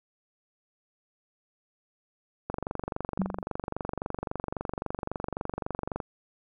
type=click train; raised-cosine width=1 ms; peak=-17 dBFS; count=84; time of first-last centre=2.5-6.002 s; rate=23.7 Hz
type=tone with exponential decay; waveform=sine; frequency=190.8 Hz; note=G3; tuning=47 cents flat; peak=-22 dBFS; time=3.19-3.42 s; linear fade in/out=5 ms; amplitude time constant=48 ms
effects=none